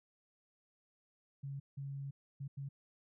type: tone bursts at uneven times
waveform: sine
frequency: 138.59 Hz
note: C#3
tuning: in tune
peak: -40 dBFS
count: 4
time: 1.43-1.6 / 1.77-2.11 / 2.4-2.48 / 2.57-2.69 s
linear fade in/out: 10 ms
effects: none